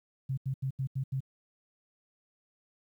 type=tone bursts; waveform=sine; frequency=133.4 Hz; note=C3; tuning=34 cents sharp; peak=-29 dBFS; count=6; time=0.29-1.205 s; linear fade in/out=10 ms; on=85 ms; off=81 ms; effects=11-bit